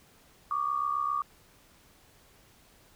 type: tone pair together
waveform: sine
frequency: 1134.5 / 1202 Hz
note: C#6 / D6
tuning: +40 / +40 cents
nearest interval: minor second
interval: 100 cents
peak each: -30 / -30 dBFS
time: 0.51-1.22 s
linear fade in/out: 2 ms
effects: pink hiss -60 dBFS RMS until 2.95 s